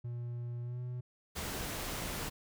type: tone with pitch glide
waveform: triangle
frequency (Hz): 120 to 123.8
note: B2 to B2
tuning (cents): -49 to +5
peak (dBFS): -35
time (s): 0.04-1.01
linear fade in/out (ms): 10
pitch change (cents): +54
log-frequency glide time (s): 0.62-0.8
type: noise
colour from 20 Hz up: pink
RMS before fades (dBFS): -39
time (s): 1.35-2.3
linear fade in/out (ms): 20
effects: none